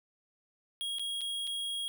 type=tone with dropouts; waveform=square; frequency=3286 Hz; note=G#7; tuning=19 cents flat; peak=-34 dBFS; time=0.81-1.88 s; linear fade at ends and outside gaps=0 ms; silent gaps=0.985-0.995 / 1.209-1.215 / 1.47-1.474 s; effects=none